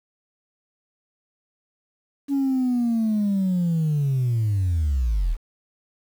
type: linear sweep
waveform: sine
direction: down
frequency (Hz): 282.5 to 34.65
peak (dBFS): -17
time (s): 2.28-5.37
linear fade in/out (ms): 50
effects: tanh soft clip ceiling -17 dBFS + 8-bit